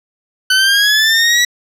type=linear sweep; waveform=20% pulse; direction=up; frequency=1500 to 1950 Hz; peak=-4 dBFS; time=0.5-1.45 s; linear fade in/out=5 ms; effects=low-pass 11000 Hz 12 dB/octave